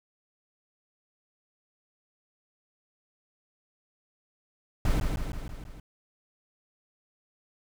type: noise with echo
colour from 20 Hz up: brown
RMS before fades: -24 dBFS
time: 4.85-5 s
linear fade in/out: 2 ms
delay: 160 ms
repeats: 5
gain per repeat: -4 dB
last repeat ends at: 5.8 s
effects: none